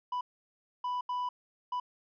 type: tone bursts at uneven times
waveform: triangle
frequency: 990 Hz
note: B5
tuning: 4 cents sharp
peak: -29 dBFS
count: 4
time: 0.12-0.21 / 0.84-1.01 / 1.09-1.29 / 1.72-1.8 s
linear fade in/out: 5 ms
effects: resampled to 11025 Hz